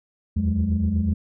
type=tone cluster; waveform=sine; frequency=77.1 / 85.2 / 185.1 / 209.9 Hz; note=D#2 / F2 / F#3 / G#3; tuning=-15 / -42 / +1 / +19 cents; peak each=-27 / -21 / -29 / -23 dBFS; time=0.36-1.14 s; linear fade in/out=10 ms; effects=tanh soft clip ceiling -12 dBFS